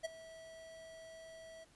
square tone with ADSR envelope, 650 Hz, E5, 24 cents flat, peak -35 dBFS, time 0.03-1.65 s, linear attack 22 ms, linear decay 16 ms, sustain -17 dB, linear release 20 ms, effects pink hiss -67 dBFS RMS until 1.75 s + resampled to 24000 Hz

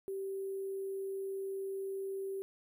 sine tone with sample-and-hold, 388.6 Hz, G4, 15 cents flat, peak -36 dBFS, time 0.08-2.42 s, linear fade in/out 0 ms, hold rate 11025 Hz, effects none

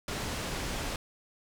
pink low-pass noise, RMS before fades -35 dBFS, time 0.08-0.96 s, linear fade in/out 2 ms, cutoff 8300 Hz, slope 12 dB/octave, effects none

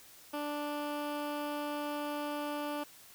15% pulse tone with notch filter, 293.7 Hz, D4, in tune, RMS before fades -37 dBFS, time 0.33-2.84 s, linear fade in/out 10 ms, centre 7100 Hz, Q 0.63, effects white hiss -56 dBFS RMS until 3.14 s

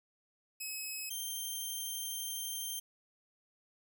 10% pulse tone pair in turn, 2561 / 3156 Hz, D#7 / G7, +49 / +11 cents, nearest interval major third, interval 362 cents, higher second, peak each -30 / -29 dBFS, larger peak second, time 0.6-1.1 / 1.1-2.8 s, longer second, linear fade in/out 10 ms, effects none

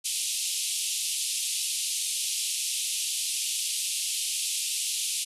white band-pass noise, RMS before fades -30 dBFS, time 0.04-5.25 s, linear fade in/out 20 ms, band 2600 to 11000 Hz, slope 48 dB/octave, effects resampled to 32000 Hz

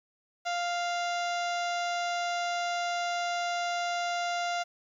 harmonic tone with a mistuned harmonic, 698.5 Hz, F5, in tune, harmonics 1 / 2 / 3 / 4 / 5 / 6 / 7 / 8 / 9 / 10, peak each -30 / -36 / -40 / -42 / -44 / -46 / -47 / -48 / -49 / -50 dBFS, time 0.45-4.64 s, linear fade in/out 20 ms, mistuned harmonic 6, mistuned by -73 cents, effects 11-bit

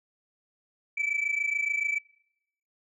sine tone pair together, 2298 / 2325 Hz, D7 / D7, -38 / -18 cents, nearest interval unison, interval 20 cents, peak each -27 dBFS, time 0.97-1.99 s, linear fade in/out 10 ms, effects noise-tail reverb RT60 0.8 s tail -26 dB re dry + tanh soft clip ceiling -22 dBFS

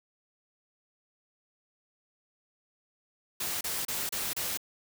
white noise bursts, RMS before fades -33 dBFS, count 5, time 3.4-4.574 s, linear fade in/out 5 ms, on 210 ms, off 31 ms, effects none

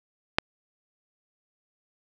click, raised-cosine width 0.3 ms, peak -3 dBFS, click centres 0.385 s, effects none

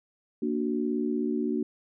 sine chord, Bb augmented, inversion none, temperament equal, 233.1 / 293.7 / 370 Hz, Bb3 / D4 / F#4, 0 / 0 / 0 cents, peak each -29 / -30 / -31 dBFS, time 0.42-1.63 s, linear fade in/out 5 ms, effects none

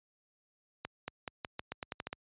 accelerating click train, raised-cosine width 0.3 ms, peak -21 dBFS, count 11, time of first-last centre 0.85-2.129 s, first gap 230 ms, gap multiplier 0.86, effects high-pass 60 Hz 12 dB/octave + resampled to 8000 Hz

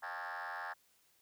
sine tone with frequency modulation, 1244.5 Hz, D#6, in tune, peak -37 dBFS, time 0.02-0.74 s, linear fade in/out 20 ms, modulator 87.1 Hz, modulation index 6.2, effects tanh soft clip ceiling -39 dBFS + white hiss -71 dBFS RMS until 1.21 s

